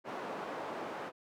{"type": "band-pass noise", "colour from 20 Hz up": "white", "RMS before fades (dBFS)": -41, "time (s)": [0.04, 1.12], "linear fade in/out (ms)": 50, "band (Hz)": [270, 880], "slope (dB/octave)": 12, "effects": []}